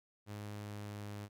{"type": "tone with pitch glide", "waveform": "sawtooth", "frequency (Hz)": [103.83, 103.05], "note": ["G#2", "G#2"], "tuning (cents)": [0, -13], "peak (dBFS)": -39, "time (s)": [0.26, 1.29], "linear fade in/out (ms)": 50, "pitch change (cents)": -13, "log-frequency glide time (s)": [0.55, 1.16], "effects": []}